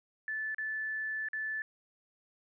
sine tone with dropouts, 1746 Hz, A6, 14 cents flat, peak -33 dBFS, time 0.28-1.62 s, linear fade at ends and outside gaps 1 ms, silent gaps 0.546-0.583 / 1.286-1.332 s, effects none

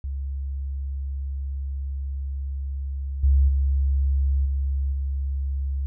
sine tone with level steps, 68.4 Hz, C#2, 23 cents flat, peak -26 / -14 / -18 / -21 / -23 dBFS, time 0.04-5.86 s, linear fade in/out 0 ms, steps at 3.23 / 3.48 / 4.45 / 4.92 s, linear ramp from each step 10 ms, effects none

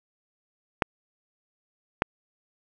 clicks, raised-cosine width 0.5 ms, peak -5 dBFS, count 2, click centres 0.822 / 2.021 s, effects none

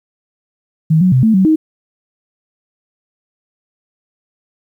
sine tone with pitch steps, 158.8 / 183.8 / 128.8 / 221.4 / 189.5 / 314.3 Hz, D#3 / F#3 / C3 / A3 / F#3 / D#4, +36 / -11 / -27 / +11 / +42 / +18 cents, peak -7 dBFS, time 0.9-1.56 s, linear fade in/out 10 ms, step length 110 ms, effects 8-bit

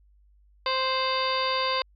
harmonic tone with a mistuned harmonic, 523.3 Hz, C5, in tune, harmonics 1 / 2 / 3 / 4 / 5 / 6 / 7 / 8 / 9, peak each -30 / -27 / -37 / -35 / -36 / -38 / -33 / -41 / -33 dBFS, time 0.66-1.82 s, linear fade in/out 2 ms, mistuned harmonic 6, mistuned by -87 cents, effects added 50 Hz sine -56 dBFS peak until 1.95 s

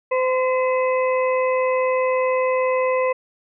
harmonic tone with a mistuned harmonic, 514 Hz, C5, 31 cents flat, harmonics 1 / 2 / 4 / 5, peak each -18 / -24 / -30 / -32 dBFS, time 0.11-3.13 s, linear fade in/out 10 ms, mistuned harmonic 4, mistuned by -21 cents, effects none

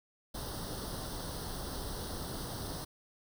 pink noise with comb filter, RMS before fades -40 dBFS, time 0.34-2.85 s, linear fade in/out 10 ms, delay 0.21 ms, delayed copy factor +0.85, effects none

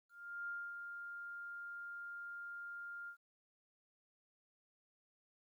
sine tone with ADSR envelope, 1402 Hz, F6, 6 cents sharp, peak -40 dBFS, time 0.09-3.17 s, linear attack 390 ms, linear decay 250 ms, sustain -5 dB, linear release 87 ms, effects 13-bit

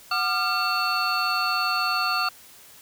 triangle tone cluster, 741 / 1202 / 1385 / 2703 / 4450 Hz, F#5 / D6 / F6 / E7 / C#8, +2 / +40 / -15 / +43 / +6 cents, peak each -29 / -25 / -25 / -29 / -27 dBFS, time 0.11-2.29 s, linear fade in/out 5 ms, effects white hiss -49 dBFS RMS until 2.81 s

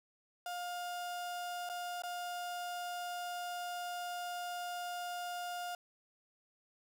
35% pulse tone with dropouts, 708 Hz, F5, 23 cents sharp, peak -37 dBFS, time 0.46-5.75 s, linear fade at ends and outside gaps 2 ms, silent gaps 1.691-1.697 / 2.021-2.035 s, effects none

